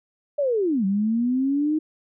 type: linear two-way sweep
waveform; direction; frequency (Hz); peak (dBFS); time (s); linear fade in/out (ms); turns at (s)
sine; down then up; 598 to 189 to 314.4; -19; 0.38-1.79; 10; 0.85
effects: none